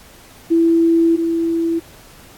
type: tone pair in turn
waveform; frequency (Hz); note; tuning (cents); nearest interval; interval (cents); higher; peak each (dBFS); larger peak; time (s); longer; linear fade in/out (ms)
sine; 332.1 / 332.1; E4 / E4; +13 / +13; unison; 0; neither; -10 / -15; first; 0.5-1.17 / 1.17-1.8; first; 20
effects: pink hiss -44 dBFS RMS until 2.37 s + AAC 64 kbps